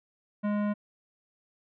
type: tone with hard clipping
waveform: sine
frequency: 207.2 Hz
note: G#3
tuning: 4 cents flat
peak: -28 dBFS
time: 0.43-0.74 s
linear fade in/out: 20 ms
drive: 18 dB
effects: low-pass 2000 Hz 12 dB/octave